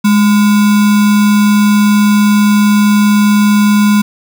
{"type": "tone with sample-and-hold", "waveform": "sine", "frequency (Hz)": 207.7, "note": "G#3", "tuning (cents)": 0, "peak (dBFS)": -5, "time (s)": [0.04, 4.02], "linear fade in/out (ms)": 10, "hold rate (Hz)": 1225, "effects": []}